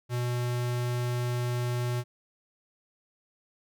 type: tone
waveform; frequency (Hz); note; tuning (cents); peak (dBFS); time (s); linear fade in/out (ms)
square; 122.2; B2; -18; -28; 0.09-2.04; 50
effects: none